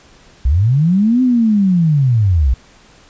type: linear two-way sweep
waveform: sine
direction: up then down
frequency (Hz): 57 to 259 to 57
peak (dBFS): -9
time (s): 0.45-2.54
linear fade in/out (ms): 5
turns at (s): 1.22
effects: pink hiss -46 dBFS RMS until 3.09 s + resampled to 16000 Hz